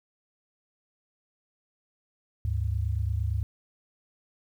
sine tone pair together, 73.42 / 102.12 Hz, D2 / G#2, 0 / -29 cents, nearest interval tritone, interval 571 cents, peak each -28 dBFS, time 2.45-3.43 s, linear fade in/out 0 ms, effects 10-bit

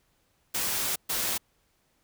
white noise bursts at uneven times, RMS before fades -29 dBFS, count 2, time 0.54-0.96 / 1.09-1.38 s, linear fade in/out 10 ms, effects pink hiss -70 dBFS RMS until 2.03 s

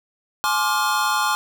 square chord, D half-diminished seventh, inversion second, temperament just, 845.8 / 1057.2 / 1174.7 / 1409.6 Hz, Ab5 / C6 / D6 / F6, +31 / +18 / 0 / +16 cents, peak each -25 dBFS, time 0.44-1.35 s, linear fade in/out 0 ms, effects 9-bit

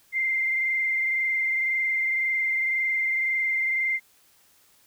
sine tone with frequency modulation, 2093 Hz, C7, in tune, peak -22 dBFS, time 0.12-4 s, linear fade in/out 50 ms, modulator 21.9 Hz, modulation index 1.3, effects white hiss -60 dBFS RMS until 4.86 s

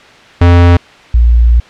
square / sine tone pair in turn, 87.1 / 58.52 Hz, F2 / A#1, -4 / +7 cents, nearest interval perfect fifth, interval 689 cents, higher first, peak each -3 dBFS, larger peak neither, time 0.41-0.77 / 1.14-1.6 s, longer second, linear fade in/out 5 ms, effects white hiss -37 dBFS RMS until 1.69 s + low-pass 3000 Hz 12 dB/octave

